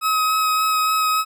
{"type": "tone with vibrato", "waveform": "40% pulse", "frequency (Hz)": 1273, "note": "D#6", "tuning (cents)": 39, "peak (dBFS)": -16, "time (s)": [0.01, 1.25], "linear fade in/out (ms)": 50, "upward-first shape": "sine", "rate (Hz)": 3.5, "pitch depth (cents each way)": 11, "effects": []}